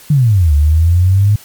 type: exponential two-way sweep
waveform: sine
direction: down then up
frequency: 155.56 to 71.7 to 106.1 Hz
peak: -6 dBFS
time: 0.1-1.36 s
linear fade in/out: 5 ms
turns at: 0.54 s
effects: white hiss -39 dBFS RMS until 1.44 s + MP3 96 kbps